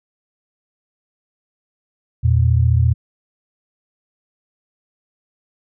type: tone pair together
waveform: sine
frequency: 84 / 118.79 Hz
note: E2 / A#2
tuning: +33 / +33 cents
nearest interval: tritone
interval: 600 cents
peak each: -14 / -14 dBFS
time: 2.23-2.94 s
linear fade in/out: 20 ms
effects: none